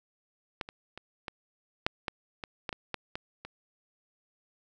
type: clicks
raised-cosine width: 0.3 ms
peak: -17 / -26 / -26 / -20 / -9 / -15 / -21 / -17 / -20 / -16 / -19 / -25 dBFS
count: 12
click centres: 0.612 / 0.689 / 0.976 / 1.282 / 1.865 / 2.082 / 2.438 / 2.692 / 2.728 / 2.943 / 3.155 / 3.45 s
effects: none